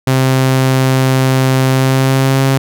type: tone with pitch glide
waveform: sawtooth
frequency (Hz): 131.4 to 134.55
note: C3 to C3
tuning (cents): +8 to +49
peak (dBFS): -5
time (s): 0.07-2.58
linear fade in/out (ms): 5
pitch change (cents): +41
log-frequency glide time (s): 1.68-2.4
effects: none